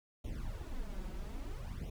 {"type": "noise with flanger", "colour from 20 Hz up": "brown", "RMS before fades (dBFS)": -41, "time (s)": [0.24, 1.9], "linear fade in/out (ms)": 5, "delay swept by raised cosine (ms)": [0.31, 5.41], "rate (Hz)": 0.6, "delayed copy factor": 0.95, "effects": []}